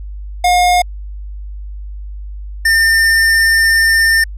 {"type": "tone pair in turn", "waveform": "square", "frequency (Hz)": [716, 1804.2], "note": ["F5", "A6"], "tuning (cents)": [43, 43], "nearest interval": "octave + major third", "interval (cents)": 1600, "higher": "second", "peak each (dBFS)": -9, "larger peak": "neither", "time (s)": [[0.44, 0.82], [2.65, 4.24]], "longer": "second", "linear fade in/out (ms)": 5, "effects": ["added 50 Hz sine -24 dBFS peak until 4.37 s", "low-pass 12000 Hz 12 dB/octave"]}